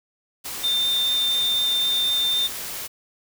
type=tone in noise; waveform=sine; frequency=3602 Hz; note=A7; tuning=40 cents sharp; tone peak=-19 dBFS; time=0.63-2.48 s; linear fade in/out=20 ms; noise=white; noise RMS=-32 dBFS; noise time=0.44-2.88 s; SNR=+10 dB; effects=none